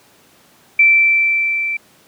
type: tone with level ramp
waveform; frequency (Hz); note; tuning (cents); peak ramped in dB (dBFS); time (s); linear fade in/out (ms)
sine; 2336; D7; -10; -6 to -18; 0.79-1.77; 5
effects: pink hiss -50 dBFS RMS until 2.07 s + high-pass 150 Hz 12 dB/octave